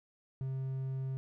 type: tone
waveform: triangle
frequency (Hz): 132.7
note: C3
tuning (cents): +25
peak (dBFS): -32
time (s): 0.41-1.17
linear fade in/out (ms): 0
effects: none